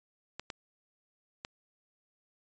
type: clicks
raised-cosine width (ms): 0.2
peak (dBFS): -21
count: 3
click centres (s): 0.396 / 0.502 / 1.449
effects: resampled to 16000 Hz